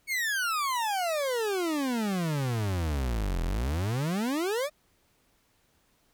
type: exponential two-way sweep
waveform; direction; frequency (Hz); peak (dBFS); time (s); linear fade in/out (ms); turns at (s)
40% pulse; down then up; 2243 to 40.43 to 623; -26; 0.07-4.7; 50; 3.43
effects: pink hiss -68 dBFS RMS until 6.13 s